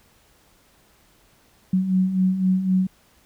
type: beating tone pair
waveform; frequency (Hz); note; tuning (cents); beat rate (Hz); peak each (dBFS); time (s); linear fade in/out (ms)
sine; 183.6 / 187.5; F#3 / F#3; -13 / +23; 3.9; -25 / -18; 1.73-2.87; 5
effects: pink hiss -58 dBFS RMS until 3.25 s